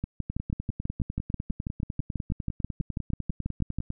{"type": "two click trains", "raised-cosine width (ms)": 5, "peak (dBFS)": [-17, -19], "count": [24, 37], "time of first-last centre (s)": [[0.04, 3.786], [0.3, 3.904]], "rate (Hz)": [6.14, 9.99], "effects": []}